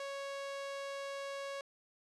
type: tone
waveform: sawtooth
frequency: 554.4 Hz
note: C#5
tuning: in tune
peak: -36 dBFS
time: 0-1.61 s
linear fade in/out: 2 ms
effects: low-pass 7000 Hz 12 dB/octave